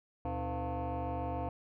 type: tone with frequency modulation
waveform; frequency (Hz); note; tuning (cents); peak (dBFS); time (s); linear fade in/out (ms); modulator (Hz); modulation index
sine; 314.5; D#4; +19; -31; 0.25-1.49; 2; 194; 3
effects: tanh soft clip ceiling -32 dBFS